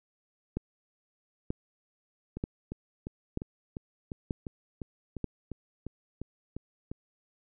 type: two click trains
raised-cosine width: 3 ms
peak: -24 / -18 dBFS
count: 14 / 6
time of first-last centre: 2.37-6.915 / 0.57-5.243 s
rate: 2.86 / 1.07 Hz
effects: none